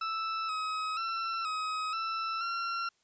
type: tone with pitch steps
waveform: 40% pulse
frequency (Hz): 1319 / 1273 / 1344 / 1268 / 1329 / 1368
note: E6 / D#6 / E6 / D#6 / E6 / F6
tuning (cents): +1 / +39 / +33 / +32 / +14 / -36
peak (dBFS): -31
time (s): 0.01-2.89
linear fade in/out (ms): 5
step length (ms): 480
effects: white hiss -72 dBFS RMS until 3.03 s + resampled to 16000 Hz